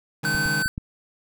sawtooth chord, C# suspended second, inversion none, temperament just, 138.59 / 155.92 / 207.9 Hz, C#3 / D#3 / G#3, 0 / +4 / +2 cents, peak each -28 / -25 / -28 dBFS, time 0.23-0.63 s, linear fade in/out 10 ms
square tone, 1527 Hz, G6, 46 cents flat, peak -23 dBFS, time 0.25-0.68 s, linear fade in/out 0 ms
clicks, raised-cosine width 5 ms, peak -17 dBFS, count 4, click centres 0.35 / 0.459 / 0.659 / 0.779 s
effects none

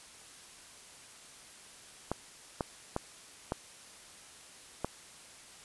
clicks, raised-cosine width 1 ms, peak -17 dBFS, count 5, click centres 2.116 / 2.608 / 2.964 / 3.521 / 4.846 s, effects white hiss -53 dBFS RMS until 5.64 s + resampled to 24000 Hz

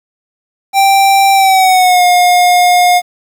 square tone with pitch glide, 784 to 714.8 Hz, G5 to F5, 0 to +40 cents, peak -6 dBFS, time 0.73-3.02 s, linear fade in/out 50 ms, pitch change -160 cents, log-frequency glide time 1.33-2.04 s, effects 7-bit

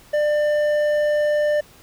triangle tone with hard clipping, 596 Hz, D5, 25 cents sharp, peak -18 dBFS, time 0.13-1.61 s, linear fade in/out 10 ms, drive 10 dB, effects pink hiss -49 dBFS RMS until 1.82 s

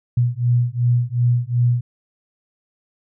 sine beating tone pair, 120 / 122.7 Hz, B2 / B2, -49 / -11 cents, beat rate 2.7 Hz, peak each -18 dBFS, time 0.17-1.81 s, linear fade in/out 5 ms, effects none

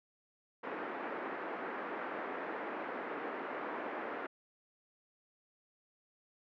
pink band-pass noise, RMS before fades -41 dBFS, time 0.63-4.27 s, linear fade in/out 10 ms, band 290 to 1900 Hz, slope 24 dB/octave, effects none

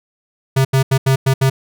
square tone bursts at uneven times, 133.5 Hz, C3, 35 cents sharp, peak -11 dBFS, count 6, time 0.56-0.65 / 0.73-0.83 / 0.91-0.98 / 1.06-1.16 / 1.26-1.34 / 1.41-1.5 s, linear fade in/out 10 ms, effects none

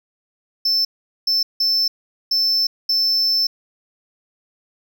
triangle tone bursts at uneven times, 5300 Hz, E8, 9 cents sharp, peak -14 dBFS, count 5, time 0.65-0.85 / 1.27-1.43 / 1.6-1.88 / 2.31-2.67 / 2.89-3.47 s, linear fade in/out 5 ms, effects none

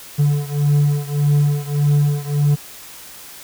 triangle beating tone pair, 144.7 / 146.4 Hz, D3 / D3, -25 / -5 cents, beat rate 1.7 Hz, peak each -14 / -16 dBFS, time 0.18-2.56 s, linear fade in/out 20 ms, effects white hiss -38 dBFS RMS until 3.43 s

